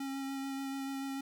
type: tone with vibrato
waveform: square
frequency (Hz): 272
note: C#4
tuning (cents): -33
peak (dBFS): -37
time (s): 0-1.21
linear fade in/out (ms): 5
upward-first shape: sine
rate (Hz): 6.9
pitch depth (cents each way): 13
effects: none